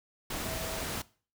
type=tone in noise; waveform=sine; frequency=648 Hz; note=E5; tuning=30 cents flat; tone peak=-42 dBFS; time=0.45-0.84 s; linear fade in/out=5 ms; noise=pink; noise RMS=-36 dBFS; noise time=0.3-1.02 s; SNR=-9 dB; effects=noise-tail reverb RT60 0.4 s tail -20 dB re dry